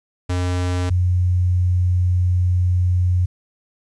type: tone pair in turn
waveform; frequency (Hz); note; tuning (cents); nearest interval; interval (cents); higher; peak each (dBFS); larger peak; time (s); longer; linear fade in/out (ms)
square / sine; 90 / 90; F#2 / F#2; -47 / -47; unison; 0; neither; -19 / -14; second; 0.29-0.9 / 0.9-3.26; second; 10
effects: resampled to 22050 Hz + 9-bit